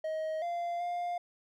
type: tone with pitch steps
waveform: triangle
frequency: 630 / 692 / 703 Hz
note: D#5 / F5 / F5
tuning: +21 / -16 / +11 cents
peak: -30 dBFS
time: 0.04-1.18 s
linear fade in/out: 5 ms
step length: 380 ms
effects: none